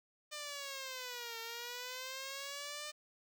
5% pulse linear two-way sweep, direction down then up, 603 to 454.3 to 603 Hz, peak -31 dBFS, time 0.31-2.92 s, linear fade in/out 20 ms, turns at 1.39 s, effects none

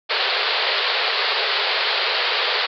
white band-pass noise, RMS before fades -21 dBFS, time 0.09-2.67 s, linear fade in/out 20 ms, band 390 to 4700 Hz, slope 96 dB/octave, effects none

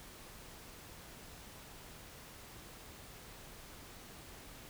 silence, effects pink hiss -53 dBFS RMS until 4.69 s

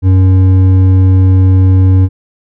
sine tone with hard clipping, 93.8 Hz, F#2, 24 cents sharp, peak -5 dBFS, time 0.02-2.09 s, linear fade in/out 50 ms, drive 7 dB, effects none

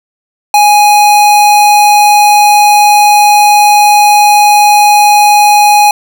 square tone, 830.6 Hz, G#5, in tune, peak -3 dBFS, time 0.54-5.91 s, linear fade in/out 2 ms, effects none

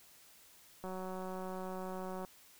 click train, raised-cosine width 1 ms, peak -30 dBFS, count 263, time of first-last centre 0.84-2.249 s, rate 186 Hz, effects white hiss -61 dBFS RMS until 2.59 s

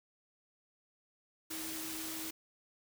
sine tone in noise, 319.5 Hz, D#4, 46 cents sharp, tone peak -45 dBFS, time 1.5-2.31 s, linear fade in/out 10 ms, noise white, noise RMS -42 dBFS, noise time 1.5-2.31 s, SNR -6 dB, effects none

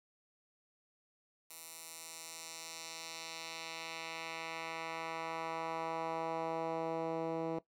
10% pulse tone with band-pass filter sweep, 163.4 Hz, E3, 15 cents flat, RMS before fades -41 dBFS, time 1.5-7.59 s, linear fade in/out 5 ms, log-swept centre 12000 to 400 Hz, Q 1, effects noise-tail reverb RT60 0.1 s tail -17 dB re dry

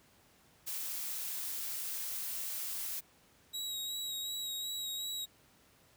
blue noise, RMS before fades -39 dBFS, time 0.66-3.01 s, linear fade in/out 20 ms
sawtooth tone with vibrato, 3838 Hz, A#7, 50 cents sharp, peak -34 dBFS, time 3.53-5.26 s, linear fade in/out 20 ms, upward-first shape sine, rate 2.7 Hz, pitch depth 24 cents each way
effects pink hiss -65 dBFS RMS until 5.96 s + high-pass 60 Hz 12 dB/octave

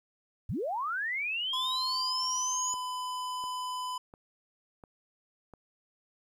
sine linear sweep, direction up, 61.74 to 6950 Hz, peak -30 dBFS, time 0.49-2.74 s, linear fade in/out 5 ms
square tone with pitch glide, 1028 to 1005.1 Hz, C6 to B5, -31 to +30 cents, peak -34 dBFS, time 1.53-3.98 s, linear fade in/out 5 ms, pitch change -39 cents, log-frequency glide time 1.85-2.71 s
click train, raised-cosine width 1 ms, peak -35 dBFS, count 5, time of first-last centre 2.74-5.537 s, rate 1.43 Hz
effects low-pass 11000 Hz 12 dB/octave + 11-bit

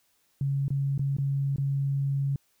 sine tone with dropouts, 138.59 Hz, C#3, in tune, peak -24 dBFS, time 0.41-2.36 s, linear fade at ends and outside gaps 2 ms, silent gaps 0.682-0.704 / 0.979-0.993 / 1.167-1.184 / 1.561-1.582 s, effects white hiss -69 dBFS RMS until 2.6 s

